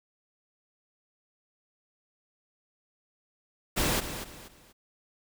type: noise with echo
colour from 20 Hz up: pink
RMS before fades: -27 dBFS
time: 3.76-4.01 s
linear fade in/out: 20 ms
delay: 240 ms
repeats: 3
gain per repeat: -10 dB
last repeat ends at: 4.73 s
effects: none